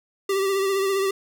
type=tone with vibrato; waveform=square; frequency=390 Hz; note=G4; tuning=9 cents flat; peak=-21 dBFS; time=0.29-1.11 s; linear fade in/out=5 ms; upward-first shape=triangle; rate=15 Hz; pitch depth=43 cents each way; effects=none